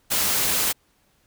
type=noise; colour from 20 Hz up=white; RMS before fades=-22 dBFS; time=0.1-0.73 s; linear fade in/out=20 ms; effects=pink hiss -64 dBFS RMS until 1.26 s